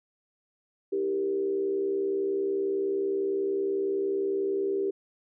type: tone with frequency modulation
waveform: sine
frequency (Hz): 392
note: G4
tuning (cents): 0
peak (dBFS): -25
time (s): 0.92-4.91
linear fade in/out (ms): 10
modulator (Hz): 70.9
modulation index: 0.64
effects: none